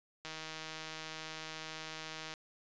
click train, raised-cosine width 0.2 ms, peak -26 dBFS, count 331, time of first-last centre 0.25-2.339 s, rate 158 Hz, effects resampled to 16000 Hz

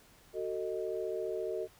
sine chord, D# diminished, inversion first, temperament just, 373.4 / 448 / 622.3 Hz, F#4 / A4 / D#5, +16 / +31 / 0 cents, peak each -37 / -37 / -39 dBFS, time 0.33-1.68 s, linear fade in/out 50 ms, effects pink hiss -61 dBFS RMS until 1.79 s

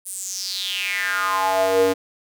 square tone with high-pass filter sweep, 94.9 Hz, F#2, 44 cents sharp, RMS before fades -22 dBFS, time 0.05-1.94 s, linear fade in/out 20 ms, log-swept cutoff 10000 to 370 Hz, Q 5.7, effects none

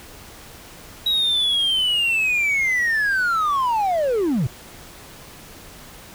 triangle linear sweep, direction down, 3859 to 106.3 Hz, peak -15 dBFS, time 1.06-4.47 s, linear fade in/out 5 ms, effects tanh soft clip ceiling -11 dBFS + pink hiss -42 dBFS RMS until 6.14 s

